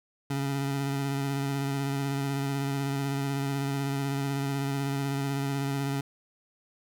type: tone with vibrato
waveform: 25% pulse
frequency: 138.59 Hz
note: C#3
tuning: in tune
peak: -24 dBFS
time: 0.3-6.01 s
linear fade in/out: 5 ms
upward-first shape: sine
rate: 16 Hz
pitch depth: 25 cents each way
effects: none